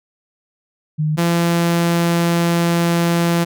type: tone pair in turn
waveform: sine / sawtooth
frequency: 153.4 / 170.25 Hz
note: D#3 / F3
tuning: -24 / -44 cents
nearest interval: major second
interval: 180 cents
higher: second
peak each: -15 / -10 dBFS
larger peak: second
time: 0.98-1.17 / 1.17-3.45 s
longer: second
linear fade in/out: 20 ms
effects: none